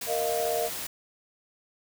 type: noise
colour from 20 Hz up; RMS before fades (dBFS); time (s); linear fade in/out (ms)
white; -35; 0.01-0.87; 5
type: chord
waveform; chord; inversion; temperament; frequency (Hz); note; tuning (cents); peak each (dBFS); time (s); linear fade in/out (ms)
sine; Bb suspended fourth; none; equal; 466.2 / 622.3 / 698.5; Bb4 / Eb5 / F5; 0 / 0 / 0; -30; 0.06-0.7; 50
effects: none